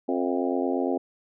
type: harmonic tone with a mistuned harmonic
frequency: 88.6 Hz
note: F2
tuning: 25 cents sharp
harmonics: 3 / 4 / 5 / 6 / 7 / 8 / 9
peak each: -27 / -29 / -31 / -33 / -34 / -35 / -36 dBFS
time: 0.08-0.98 s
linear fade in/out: 10 ms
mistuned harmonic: 7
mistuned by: +46 cents
effects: none